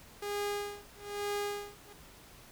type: tone with tremolo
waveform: sawtooth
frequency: 409.1 Hz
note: G#4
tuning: 26 cents flat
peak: -28 dBFS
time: 0.22-1.93 s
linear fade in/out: 5 ms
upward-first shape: sine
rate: 1.1 Hz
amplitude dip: 100%
effects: pink hiss -55 dBFS RMS until 2.51 s